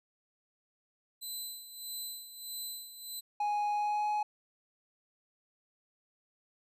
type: tone with tremolo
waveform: 10% pulse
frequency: 4025 Hz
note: B7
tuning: 32 cents sharp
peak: -30 dBFS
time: 1.21-3.21 s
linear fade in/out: 20 ms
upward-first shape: sine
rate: 1.6 Hz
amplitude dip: 70%
type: tone with pitch glide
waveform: triangle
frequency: 830.6 to 840.3 Hz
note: G#5 to G#5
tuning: 0 to +20 cents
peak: -27 dBFS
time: 3.4-4.23 s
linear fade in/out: 5 ms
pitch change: +20 cents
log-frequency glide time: 3.72-4.08 s
effects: resampled to 32000 Hz